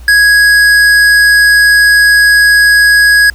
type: tone with hard clipping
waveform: sine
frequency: 1661.2 Hz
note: G#6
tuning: in tune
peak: -5 dBFS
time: 0.08-3.3 s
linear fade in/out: 2 ms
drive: 12 dB
effects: added 60 Hz sine -27 dBFS peak until 3.34 s + pink hiss -42 dBFS RMS until 3.34 s